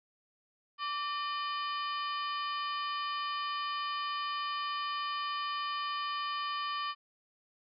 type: harmonic tone with a mistuned harmonic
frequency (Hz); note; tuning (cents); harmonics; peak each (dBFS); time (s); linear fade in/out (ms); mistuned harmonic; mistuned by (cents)
605; D#5; -49; 2 / 3 / 4 / 5 / 6 / 7 / 8; -34 / -44 / -46 / -42 / -52 / -51 / -47; 0.78-6.95; 50; 2; -68
effects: none